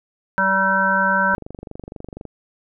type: harmonic tone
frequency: 192.5 Hz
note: G3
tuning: 31 cents flat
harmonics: 1 / 3 / 5 / 7 / 8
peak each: -25 / -25 / -20 / -24 / -18 dBFS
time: 0.38-1.35 s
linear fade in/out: 0 ms
type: click train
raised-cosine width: 2 ms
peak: -20 dBFS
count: 23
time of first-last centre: 1.34-2.253 s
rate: 24.1 Hz
effects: none